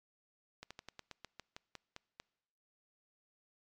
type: slowing click train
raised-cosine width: 0.2 ms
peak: -29 dBFS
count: 12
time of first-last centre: 0.63-2.2 s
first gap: 76 ms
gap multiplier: 1.12
effects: noise-tail reverb RT60 1.0 s tail -25 dB re dry + MP3 96 kbps